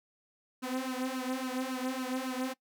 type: tone with flanger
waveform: sawtooth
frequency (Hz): 257.8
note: C4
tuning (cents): -26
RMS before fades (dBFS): -35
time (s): 0.62-2.54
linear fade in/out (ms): 20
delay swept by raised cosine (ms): 0.69 to 3.79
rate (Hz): 3.6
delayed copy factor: +0.85
effects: noise-tail reverb RT60 0.1 s tail -21 dB re dry